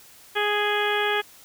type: harmonic tone with a mistuned harmonic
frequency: 415.3 Hz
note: G#4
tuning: in tune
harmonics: 1 / 2 / 3 / 4 / 5 / 6 / 7 / 8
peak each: -26 / -28 / -31 / -27 / -32 / -32 / -35 / -31 dBFS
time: 0.35-1.22 s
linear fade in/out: 20 ms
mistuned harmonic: 7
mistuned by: +23 cents
effects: white hiss -50 dBFS RMS until 1.44 s